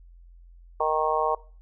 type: harmonic tone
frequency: 155.56 Hz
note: D#3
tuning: in tune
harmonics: 3 / 4 / 5 / 6 / 7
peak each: -28 / -28 / -28 / -28 / -28 dBFS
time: 0.8-1.35 s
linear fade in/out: 5 ms
effects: noise-tail reverb RT60 0.4 s tail -21 dB re dry + added 43 Hz sine -47 dBFS peak until 1.61 s